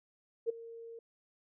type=tone with ADSR envelope; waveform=sine; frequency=460.2 Hz; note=A#4; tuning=22 cents flat; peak=-26 dBFS; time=0.46-0.99 s; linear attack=34 ms; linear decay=11 ms; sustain=-19 dB; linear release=3 ms; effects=none